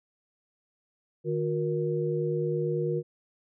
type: tone cluster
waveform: sine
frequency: 153.2 / 361.6 / 470.7 Hz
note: D#3 / F#4 / A#4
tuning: -27 / -40 / +17 cents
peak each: -30 dBFS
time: 1.24-3.03 s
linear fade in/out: 50 ms
effects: none